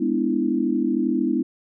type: chord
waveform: sine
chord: E dominant seventh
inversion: first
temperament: just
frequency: 206 / 247.2 / 296.7 / 329.6 Hz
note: G#3 / B3 / D4 / E4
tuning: -14 / +2 / +18 / 0 cents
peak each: -27 / -23 / -25 / -24 dBFS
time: 0-1.43 s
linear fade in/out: 10 ms
effects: none